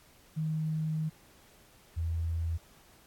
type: tone pair in turn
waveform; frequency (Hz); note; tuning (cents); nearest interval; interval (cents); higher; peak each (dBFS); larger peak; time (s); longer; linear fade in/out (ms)
sine; 156.8 / 82.63; D#3 / E2; +14 / +5; major seventh; 1109; first; -29 / -29; neither; 0.36-1.1 / 1.96-2.58; first; 20
effects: pink hiss -60 dBFS RMS until 3.06 s + AAC 64 kbps